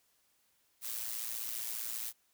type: noise with amplitude modulation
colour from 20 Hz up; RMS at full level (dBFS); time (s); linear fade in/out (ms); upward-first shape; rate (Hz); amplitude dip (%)
blue; -36; 0.81-2.13; 50; sine; 115; 70
effects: white hiss -73 dBFS RMS until 2.33 s